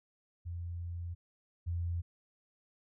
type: tone pair in turn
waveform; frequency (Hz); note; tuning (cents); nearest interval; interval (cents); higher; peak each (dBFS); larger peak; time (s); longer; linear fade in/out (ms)
sine; 86.2 / 85.9; F2 / F2; -22 / -28; unison; 6; first; -37 / -32; second; 0.45-1.15 / 1.66-2.02; first; 20
effects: none